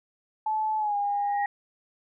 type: tone with pitch glide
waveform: sine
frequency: 866 to 812.7 Hz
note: A5 to G#5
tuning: -28 to -38 cents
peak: -24 dBFS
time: 0.46-1.46 s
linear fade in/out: 5 ms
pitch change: -110 cents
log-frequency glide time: 0.78-0.96 s
type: tone with exponential growth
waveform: sine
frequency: 1893 Hz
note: A#6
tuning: 26 cents sharp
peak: -29 dBFS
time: 1.03-1.46 s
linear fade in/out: 1 ms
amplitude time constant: 93 ms
effects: none